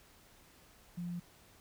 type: tone with quantisation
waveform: sine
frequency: 174.61 Hz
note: F3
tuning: in tune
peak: -37 dBFS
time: 0.97-1.2 s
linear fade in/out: 10 ms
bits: 11
effects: pink hiss -62 dBFS RMS until 1.6 s